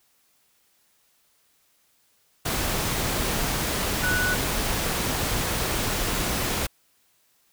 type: tone in noise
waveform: sine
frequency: 1480 Hz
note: F#6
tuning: in tune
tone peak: -23 dBFS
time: 4.03-4.35 s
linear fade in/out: 10 ms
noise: pink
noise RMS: -26 dBFS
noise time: 2.45-6.67 s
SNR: 0 dB
effects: white hiss -65 dBFS RMS until 7.52 s